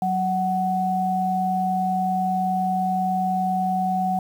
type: tone pair together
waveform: sine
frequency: 186.13 / 745 Hz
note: F#3 / F#5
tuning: +11 / +12 cents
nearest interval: 2 octaves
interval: 2401 cents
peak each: -25 / -21 dBFS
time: 0.02-4.19 s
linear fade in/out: 2 ms
effects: 8-bit